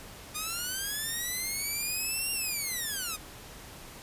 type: linear two-way sweep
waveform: 5% pulse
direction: up then down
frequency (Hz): 1210 to 2794 to 1210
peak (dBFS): -21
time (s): 0.34-3.17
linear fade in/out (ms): 20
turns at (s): 2.32
effects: pink hiss -47 dBFS RMS until 4.02 s + resampled to 32000 Hz